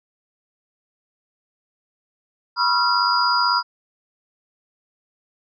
sine tone cluster, 976 / 1072 / 1277 / 1375 / 4888 Hz, B5 / C6 / D#6 / F6 / D#8, -21 / +42 / +45 / -27 / -32 cents, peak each -21 / -26 / -28 / -20 / -22 dBFS, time 2.56-3.63 s, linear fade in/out 50 ms, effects none

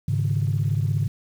sine chord, Ab suspended fourth, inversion none, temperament equal, 103.83 / 138.59 / 155.56 Hz, Ab2 / Db3 / Eb3, 0 / 0 / 0 cents, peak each -22 / -23 / -27 dBFS, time 0.08-1.08 s, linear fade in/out 5 ms, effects tanh soft clip ceiling -13 dBFS + 8-bit

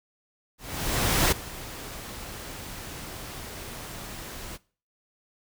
pink noise with ADSR envelope, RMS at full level -21 dBFS, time 0.58-4.58 s, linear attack 740 ms, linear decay 8 ms, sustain -18 dB, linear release 31 ms, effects noise-tail reverb RT60 0.4 s tail -21 dB re dry

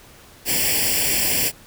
white noise with comb filter, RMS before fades -20 dBFS, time 0.45-1.52 s, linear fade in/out 50 ms, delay 0.39 ms, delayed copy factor +0.9, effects pink hiss -47 dBFS RMS until 1.66 s

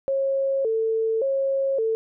sine tone with vibrato, 492.4 Hz, B4, 5 cents flat, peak -20 dBFS, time 0.08-1.95 s, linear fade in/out 0 ms, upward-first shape square, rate 0.88 Hz, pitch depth 170 cents each way, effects none

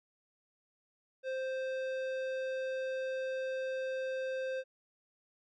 triangle tone with tanh clipping, 523.3 Hz, C5, in tune, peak -36 dBFS, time 1.23-4.64 s, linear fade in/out 50 ms, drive 18 dB, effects none

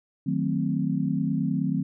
sine chord, D# diminished seventh, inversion none, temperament equal with one note detuned, 155.56 / 185 / 222.6 / 261.6 Hz, D#3 / F#3 / A3 / C4, 0 / 0 / +20 / 0 cents, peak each -28 / -28 / -30 / -28 dBFS, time 0.26-1.83 s, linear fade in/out 10 ms, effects none

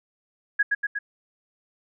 sine tone with echo, 1661.2 Hz, G#6, in tune, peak -16 dBFS, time 0.59-0.63 s, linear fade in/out 10 ms, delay 120 ms, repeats 3, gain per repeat -3 dB, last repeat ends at 0.99 s, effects none

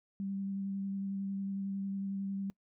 sine tone with vibrato, 196 Hz, G3, in tune, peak -34 dBFS, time 0.2-2.5 s, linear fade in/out 0 ms, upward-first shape square, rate 11 Hz, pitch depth 10 cents each way, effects noise-tail reverb RT60 0.1 s tail -24 dB re dry

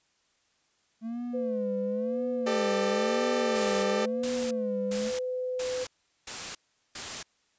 triangle tone with vibrato, 220 Hz, A3, in tune, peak -30 dBFS, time 1.01-5.12 s, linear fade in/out 50 ms, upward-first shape sine, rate 0.98 Hz, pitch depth 170 cents each way
sine tone, 506 Hz, B4, 42 cents sharp, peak -29 dBFS, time 1.33-5.85 s, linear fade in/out 20 ms
sawtooth chord, G suspended second, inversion none, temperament equal with one note detuned, 392 / 440 / 599.3 Hz, G4 / A4 / D5, 0 / 0 / +35 cents, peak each -28 dBFS, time 2.46-4.06 s, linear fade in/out 10 ms
white noise bursts, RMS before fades -36 dBFS, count 6, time 3.55-7.23 s, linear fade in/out 5 ms, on 280 ms, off 400 ms
effects white hiss -70 dBFS RMS until 7.58 s + resampled to 16000 Hz

